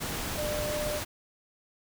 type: tone in noise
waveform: sine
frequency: 599 Hz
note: D5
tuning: 34 cents sharp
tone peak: -31 dBFS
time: 0.37-1 s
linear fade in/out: 20 ms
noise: pink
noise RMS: -34 dBFS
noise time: 0-1.05 s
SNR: 0 dB
effects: none